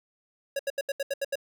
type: tone bursts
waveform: square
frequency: 554.4 Hz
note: C#5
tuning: in tune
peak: -27 dBFS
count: 8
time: 0.56-1.356 s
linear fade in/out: 5 ms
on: 33 ms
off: 76 ms
effects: none